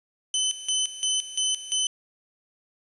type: tone with tremolo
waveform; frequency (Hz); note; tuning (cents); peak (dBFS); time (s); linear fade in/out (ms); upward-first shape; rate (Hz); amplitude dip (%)
20% pulse; 3034; F#7; +43; -17; 0.34-1.87; 2; square; 2.9; 80
effects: resampled to 24000 Hz + 9-bit